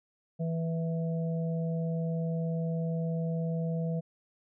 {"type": "harmonic tone", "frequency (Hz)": 164.4, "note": "E3", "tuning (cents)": -4, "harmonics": [1, 3, 4], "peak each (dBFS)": [-29, -39, -41], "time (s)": [0.39, 4.01], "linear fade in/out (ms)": 20, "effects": []}